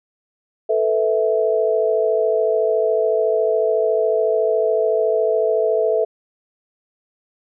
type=chord; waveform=sine; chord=A suspended second; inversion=none; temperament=equal with one note detuned; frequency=440 / 493.9 / 654.3 Hz; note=A4 / B4 / E5; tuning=0 / 0 / -13 cents; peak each=-18 / -22 / -19 dBFS; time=0.69-6.05 s; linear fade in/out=10 ms; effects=none